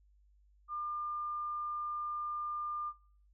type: tone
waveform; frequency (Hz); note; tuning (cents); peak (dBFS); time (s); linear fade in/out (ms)
sine; 1200; D6; +37; -36; 0.68-2.93; 50
effects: noise-tail reverb RT60 0.5 s tail -20 dB re dry + added 50 Hz sine -63 dBFS peak until 3.33 s